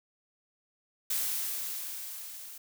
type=noise with level ramp; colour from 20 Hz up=blue; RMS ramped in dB=-30 to -46 dBFS; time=1.1-2.58 s; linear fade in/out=5 ms; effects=none